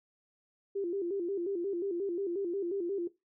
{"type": "tone with vibrato", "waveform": "sine", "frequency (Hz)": 370, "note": "F#4", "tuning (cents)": 0, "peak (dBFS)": -31, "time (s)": [0.75, 3.08], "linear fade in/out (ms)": 10, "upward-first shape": "square", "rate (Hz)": 5.6, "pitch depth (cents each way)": 120, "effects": ["noise-tail reverb RT60 0.2 s tail -17 dB re dry"]}